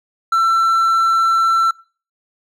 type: tone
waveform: triangle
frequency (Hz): 1342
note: E6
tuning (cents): +31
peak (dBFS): -10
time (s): 0.32-1.71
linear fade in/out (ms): 5
effects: noise-tail reverb RT60 0.4 s tail -23 dB re dry